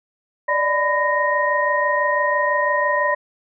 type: tone cluster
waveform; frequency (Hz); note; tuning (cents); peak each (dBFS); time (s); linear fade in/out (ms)
sine; 583 / 609 / 1002 / 1862; D5 / D#5 / B5 / A#6; -13 / -37 / +25 / -2; -22 / -28 / -20 / -21; 0.48-3.15; 10
effects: none